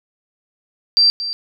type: tone with echo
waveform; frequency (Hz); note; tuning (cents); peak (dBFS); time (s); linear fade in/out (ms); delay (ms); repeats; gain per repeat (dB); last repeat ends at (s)
sine; 4700; D8; +1; -9; 0.97-1.1; 0; 230; 1; -12; 1.33
effects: none